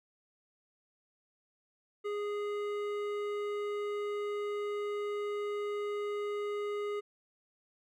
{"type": "tone with hard clipping", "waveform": "sine", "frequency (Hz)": 413.1, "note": "G#4", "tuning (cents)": -9, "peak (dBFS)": -35, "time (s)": [2.04, 7.01], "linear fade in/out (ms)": 20, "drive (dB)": 12, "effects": []}